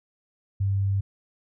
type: tone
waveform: sine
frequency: 98.3 Hz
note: G2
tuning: 5 cents sharp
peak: -21 dBFS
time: 0.6-1.01 s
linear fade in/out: 10 ms
effects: none